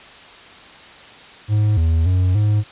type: tone with pitch steps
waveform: triangle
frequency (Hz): 105.8 / 81.2 / 91.8 / 105.2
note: G#2 / E2 / F#2 / G#2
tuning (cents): +33 / -26 / -13 / +23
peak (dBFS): -11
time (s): 1.48-2.64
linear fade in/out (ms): 50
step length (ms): 290
effects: white hiss -41 dBFS RMS until 2.71 s + resampled to 8000 Hz